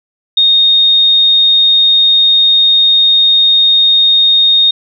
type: tone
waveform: sine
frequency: 3700 Hz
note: A#7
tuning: 14 cents flat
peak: -5 dBFS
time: 0.37-4.71 s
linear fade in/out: 5 ms
effects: none